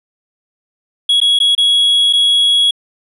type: tone with dropouts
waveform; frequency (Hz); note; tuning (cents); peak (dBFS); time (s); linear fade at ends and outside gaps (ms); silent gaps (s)
triangle; 3335; G#7; +7; -7; 1.09-2.71; 5; 1.203-1.214 / 1.39-1.401 / 1.551-1.578 / 2.128-2.133
effects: resampled to 24000 Hz